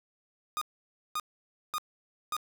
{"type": "tone bursts", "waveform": "45% pulse", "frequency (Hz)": 1229, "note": "D#6", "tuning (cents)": -22, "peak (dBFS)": -30, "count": 4, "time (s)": [0.57, 2.366], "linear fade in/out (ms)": 0, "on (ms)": 44, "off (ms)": 540, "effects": []}